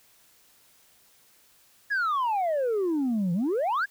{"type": "exponential two-way sweep", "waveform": "sine", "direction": "down then up", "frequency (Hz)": [1719, 166.4, 1719], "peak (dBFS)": -21, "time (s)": [1.9, 3.86], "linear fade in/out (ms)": 20, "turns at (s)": 3.33, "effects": ["tanh soft clip ceiling -22 dBFS", "white hiss -60 dBFS RMS until 3.9 s"]}